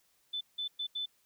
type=tone bursts at uneven times; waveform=sine; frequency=3513 Hz; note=A7; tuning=3 cents flat; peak=-33 dBFS; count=4; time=0.33-0.41 / 0.58-0.68 / 0.79-0.87 / 0.95-1.06 s; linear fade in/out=10 ms; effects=white hiss -71 dBFS RMS until 1.25 s